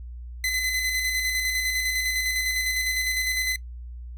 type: tone with tremolo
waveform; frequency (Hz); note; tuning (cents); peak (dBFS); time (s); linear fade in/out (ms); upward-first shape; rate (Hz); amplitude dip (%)
sawtooth; 2029; B6; +46; -19; 0.44-3.56; 2; square; 9.9; 30
effects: noise-tail reverb RT60 0.1 s tail -20 dB re dry + added 60 Hz sine -35 dBFS peak until 4.17 s